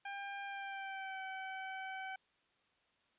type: tone with pitch glide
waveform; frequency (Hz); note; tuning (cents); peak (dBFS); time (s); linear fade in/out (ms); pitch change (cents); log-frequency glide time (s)
20% pulse; 798 to 763.7; G5 to G5; +31 to -45; -37; 0.05-2.16; 5; -76; 0.45-1.22
effects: white hiss -75 dBFS RMS until 3.18 s + resampled to 8000 Hz